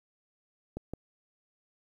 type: clicks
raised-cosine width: 2 ms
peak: -23 dBFS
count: 2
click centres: 0.77 / 0.936 s
effects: 10-bit